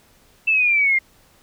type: exponential sweep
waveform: sine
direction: down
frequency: 2670 to 2093 Hz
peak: -14 dBFS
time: 0.47-0.99 s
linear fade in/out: 10 ms
effects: pink hiss -55 dBFS RMS until 1.42 s